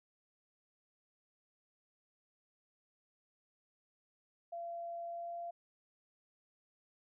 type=tone with pitch glide; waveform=sine; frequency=683 to 687.8 Hz; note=F5 to F5; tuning=-39 to -27 cents; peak=-40 dBFS; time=4.52-5.51 s; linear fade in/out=10 ms; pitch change=+12 cents; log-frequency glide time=5.05-5.4 s; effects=none